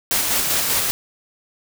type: noise with tremolo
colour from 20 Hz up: white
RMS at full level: -19 dBFS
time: 0.11-0.91 s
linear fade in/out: 0 ms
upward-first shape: square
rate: 5.1 Hz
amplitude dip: 25%
effects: none